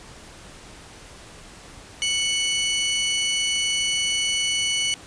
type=tone pair together; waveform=sawtooth; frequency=2217 / 2965 Hz; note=C#7 / F#7; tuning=0 / +3 cents; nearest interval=perfect fourth; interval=503 cents; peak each=-23 / -19 dBFS; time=2.02-4.94 s; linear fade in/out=0 ms; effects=pink hiss -44 dBFS RMS until 5.06 s + resampled to 22050 Hz